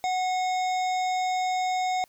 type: harmonic tone with a mistuned harmonic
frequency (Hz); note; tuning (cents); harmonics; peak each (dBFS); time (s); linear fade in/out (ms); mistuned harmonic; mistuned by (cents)
740; F#5; 0; 1 / 3 / 5 / 7 / 9 / 10; -24 / -35 / -39 / -44 / -45 / -47; 0.04-2.04; 0; 3; -41
effects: white hiss -62 dBFS RMS until 2.08 s